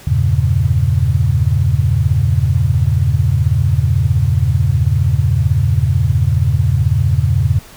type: chord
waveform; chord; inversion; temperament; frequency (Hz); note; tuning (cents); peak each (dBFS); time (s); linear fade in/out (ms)
sine; E diminished seventh; none; equal; 82.41 / 98 / 116.54 / 138.59; E2 / G2 / Bb2 / Db3; 0 / 0 / 0 / 0; -16; 0.07-7.59; 5
effects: pink hiss -39 dBFS RMS until 7.76 s